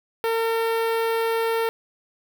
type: tone with notch filter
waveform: sawtooth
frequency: 454.6 Hz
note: A#4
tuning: 43 cents flat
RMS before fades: -23 dBFS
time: 0.24-1.69 s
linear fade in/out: 0 ms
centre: 6800 Hz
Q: 0.59
effects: 8-bit